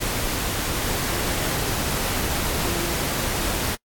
sine tone in noise, 343.3 Hz, F4, 30 cents flat, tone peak -30 dBFS, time 2.64-2.94 s, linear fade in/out 20 ms, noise pink, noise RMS -25 dBFS, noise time 0-3.76 s, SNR -8 dB, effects noise-tail reverb RT60 0.1 s tail -26 dB re dry + AAC 64 kbps

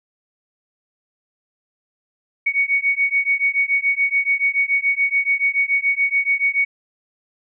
sine beating tone pair, 2229 / 2236 Hz, C#7 / C#7, +9 / +14 cents, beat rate 7 Hz, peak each -19 dBFS, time 2.46-6.65 s, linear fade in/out 10 ms, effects none

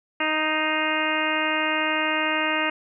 harmonic tone with a mistuned harmonic, 311.1 Hz, D#4, in tune, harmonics 1 / 2 / 3 / 4 / 5 / 6 / 7 / 8 / 9, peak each -30 / -30 / -30 / -30 / -30 / -30 / -30 / -30 / -30 dBFS, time 0.2-2.7 s, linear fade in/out 5 ms, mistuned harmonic 7, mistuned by -41 cents, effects none

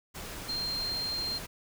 sine tone in noise, 4186 Hz, C8, in tune, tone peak -31 dBFS, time 0.48-1.39 s, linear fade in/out 20 ms, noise pink, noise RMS -41 dBFS, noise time 0.14-1.47 s, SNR +7 dB, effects none

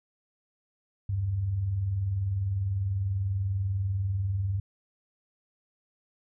sine tone pair together, 77.78 / 98 Hz, D#2 / G2, 0 / 0 cents, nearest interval major third, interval 400 cents, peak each -38 / -26 dBFS, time 1.09-4.6 s, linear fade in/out 5 ms, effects none

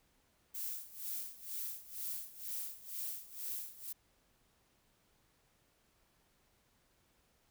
violet noise with tremolo, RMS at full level -40 dBFS, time 0.54-3.93 s, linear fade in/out 10 ms, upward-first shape sine, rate 2.1 Hz, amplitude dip 85%, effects pink hiss -73 dBFS RMS until 7.5 s

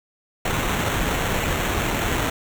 pink noise with sample-and-hold, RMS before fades -23 dBFS, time 0.45-2.3 s, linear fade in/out 5 ms, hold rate 4900 Hz, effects none

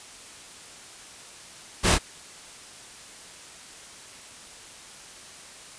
pink noise with echo, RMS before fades -21 dBFS, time 1.83-1.96 s, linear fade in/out 20 ms, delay 28 ms, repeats 1, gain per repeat -2 dB, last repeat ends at 1.988 s, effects white hiss -45 dBFS RMS until 5.78 s + resampled to 22050 Hz

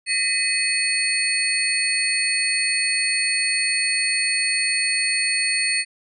sine tone cluster, 1833 / 2012 / 2526 / 4393 / 9000 Hz, A#6 / B6 / D#7 / C#8 / C#9, -30 / +32 / +26 / -16 / +25 cents, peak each -32 / -27 / -23 / -24 / -25 dBFS, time 0.06-5.85 s, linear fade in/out 50 ms, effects none

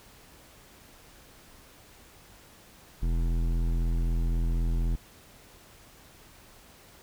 triangle tone with hard clipping, 41.96 Hz, E1, 31 cents sharp, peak -26 dBFS, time 3.02-4.96 s, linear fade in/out 10 ms, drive 17 dB, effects pink hiss -54 dBFS RMS until 7.02 s

